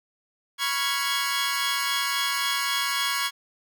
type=chord; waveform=15% pulse; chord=C# dominant seventh; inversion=third; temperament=equal; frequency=987.8 / 1108.7 / 1396.9 / 1661.2 Hz; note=B5 / C#6 / E#6 / G#6; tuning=0 / 0 / 0 / 0 cents; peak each=-26 / -21 / -26 / -22 dBFS; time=0.58-3.31 s; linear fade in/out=50 ms; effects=none